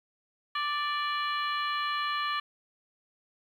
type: harmonic tone with a mistuned harmonic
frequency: 587.3 Hz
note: D5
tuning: in tune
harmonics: 2 / 3 / 4 / 5 / 6 / 7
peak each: -30 / -35 / -40 / -38 / -43 / -42 dBFS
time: 0.55-2.4 s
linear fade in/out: 5 ms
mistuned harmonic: 6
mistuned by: -64 cents
effects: 10-bit